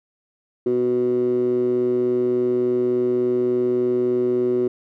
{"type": "tone with band-pass filter", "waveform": "15% pulse", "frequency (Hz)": 123.47, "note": "B2", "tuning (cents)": 0, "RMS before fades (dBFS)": -20, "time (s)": [0.66, 4.68], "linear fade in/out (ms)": 5, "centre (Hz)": 340, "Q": 8.4, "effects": []}